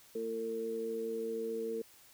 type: harmonic tone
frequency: 113.1 Hz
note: A2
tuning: 48 cents sharp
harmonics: 2 / 3 / 4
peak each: -44 / -45 / -35 dBFS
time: 0.15-1.82 s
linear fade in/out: 5 ms
effects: white hiss -60 dBFS RMS until 2.13 s